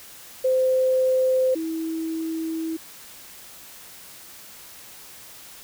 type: tone pair in turn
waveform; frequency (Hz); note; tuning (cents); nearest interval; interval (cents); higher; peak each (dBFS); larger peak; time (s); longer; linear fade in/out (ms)
sine; 517 / 323.7; C5 / E4; -21 / -31; minor sixth; 810; first; -17 / -25; first; 0.44-1.55 / 1.55-2.77; second; 10
effects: white hiss -44 dBFS RMS until 5.63 s

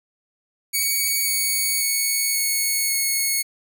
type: tone with pitch steps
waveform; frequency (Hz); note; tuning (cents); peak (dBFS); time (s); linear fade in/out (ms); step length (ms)
5% pulse; 2248 / 2234 / 2220 / 2206 / 2192; C#7 / C#7 / C#7 / C#7 / C#7; +24 / +13 / +2 / -9 / -20; -10; 0.73-3.43; 20; 540
effects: none

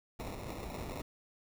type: noise with sample-and-hold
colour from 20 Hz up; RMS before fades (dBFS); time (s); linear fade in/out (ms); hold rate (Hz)
pink; -42; 0.19-1.02; 5; 1575
effects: none

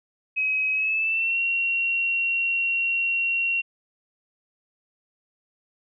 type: tone with pitch glide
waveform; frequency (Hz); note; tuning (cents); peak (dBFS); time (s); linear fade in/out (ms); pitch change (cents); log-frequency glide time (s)
sine; 2543 to 2741; D#7 to F7; +37 to -33; -21; 0.36-3.62; 20; +130; 0.73-1.39
effects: none

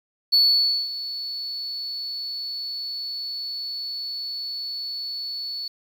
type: tone with ADSR envelope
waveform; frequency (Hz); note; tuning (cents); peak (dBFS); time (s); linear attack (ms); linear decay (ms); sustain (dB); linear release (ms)
sine; 4435; C#8; 0; -11; 0.32-5.68; 18; 540; -17; 4
effects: tanh soft clip ceiling -12 dBFS + 8-bit

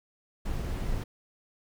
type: noise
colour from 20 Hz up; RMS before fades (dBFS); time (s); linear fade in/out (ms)
brown; -31; 0.45-1.04; 10
effects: none

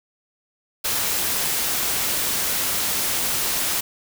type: noise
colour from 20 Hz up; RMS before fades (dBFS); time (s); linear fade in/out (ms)
white; -23; 0.84-3.81; 10
effects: none

